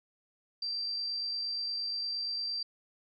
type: tone with amplitude modulation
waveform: sine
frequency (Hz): 4699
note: D8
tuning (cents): 0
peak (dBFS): -31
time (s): 0.62-2.63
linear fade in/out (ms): 5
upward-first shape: sine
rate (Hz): 48.6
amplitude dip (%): 25
effects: none